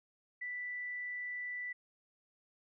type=tone; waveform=sine; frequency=1975.5 Hz; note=B6; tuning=in tune; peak=-38 dBFS; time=0.41-1.73 s; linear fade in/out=10 ms; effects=none